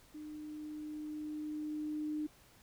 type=tone with level ramp; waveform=sine; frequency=303.5 Hz; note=D#4; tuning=43 cents flat; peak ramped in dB=-44 to -34 dBFS; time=0.14-2.27 s; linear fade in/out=10 ms; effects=pink hiss -63 dBFS RMS until 2.62 s